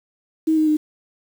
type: tone with pitch steps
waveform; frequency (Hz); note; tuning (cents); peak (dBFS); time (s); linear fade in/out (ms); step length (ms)
sine; 317.5 / 311.3 / 305.3; D#4 / D#4 / D#4; +35 / +1 / -33; -14; 0.47-0.77; 10; 100
effects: 7-bit